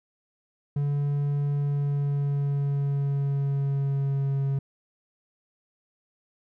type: tone with pitch glide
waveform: triangle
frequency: 143.4 to 137.48 Hz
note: D3 to C#3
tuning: -41 to -14 cents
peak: -21 dBFS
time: 0.76-4.59 s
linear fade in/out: 5 ms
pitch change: -73 cents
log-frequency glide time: 1.54-4.45 s
effects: none

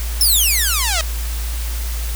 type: exponential sweep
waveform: 5% pulse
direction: down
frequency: 5480 to 622.3 Hz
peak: -5 dBFS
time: 0.21-1.01 s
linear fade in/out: 0 ms
effects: added 57 Hz sine -20 dBFS peak until 2.15 s + white hiss -31 dBFS RMS until 2.15 s

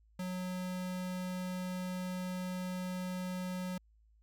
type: tone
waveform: square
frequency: 182.9 Hz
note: F#3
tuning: 20 cents flat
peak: -37 dBFS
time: 0.19-3.78 s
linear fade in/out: 5 ms
effects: added 54 Hz sine -63 dBFS peak until 4.22 s

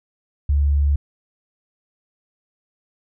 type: tone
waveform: sine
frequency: 71.6 Hz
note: D2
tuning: 43 cents flat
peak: -14 dBFS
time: 0.49-0.96 s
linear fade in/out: 5 ms
effects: none

